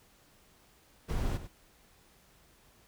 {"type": "noise with echo", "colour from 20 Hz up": "brown", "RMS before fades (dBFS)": -32, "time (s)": [1.08, 1.38], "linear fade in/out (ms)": 20, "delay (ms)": 99, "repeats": 1, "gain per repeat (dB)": -11, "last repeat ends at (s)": 1.479, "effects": ["pink hiss -63 dBFS RMS until 2.87 s"]}